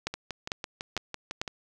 two click trains, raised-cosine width 0.2 ms, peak -12 / -17 dBFS, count 4 / 9, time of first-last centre 0.07-1.415 / 0.14-1.478 s, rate 2.23 / 5.98 Hz, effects none

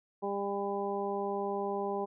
harmonic tone, 200 Hz, G3, 35 cents sharp, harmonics 1 / 2 / 3 / 4 / 5, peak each -40 / -34 / -40 / -37 / -41 dBFS, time 0.22-2.06 s, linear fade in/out 20 ms, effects none

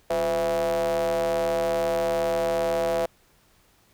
square ring-modulated tone, 78.4 Hz, D#2, 14 cents sharp, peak -20 dBFS, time 0.1-3.06 s, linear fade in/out 5 ms, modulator 586 Hz, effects pink hiss -61 dBFS RMS until 3.93 s

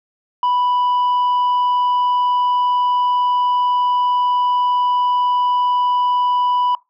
sine tone, 987.8 Hz, B5, in tune, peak -11 dBFS, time 0.43-6.75 s, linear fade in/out 2 ms, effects noise-tail reverb RT60 0.2 s tail -21 dB re dry + tanh soft clip ceiling -13 dBFS

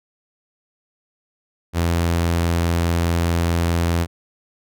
sawtooth tone, 84.8 Hz, E2, 50 cents sharp, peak -13 dBFS, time 1.73-4.07 s, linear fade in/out 50 ms, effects none

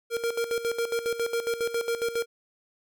square tone with tremolo, 466.2 Hz, A#4, in tune, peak -25 dBFS, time 0.1-2.26 s, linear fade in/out 50 ms, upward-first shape square, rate 7.3 Hz, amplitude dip 70%, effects none

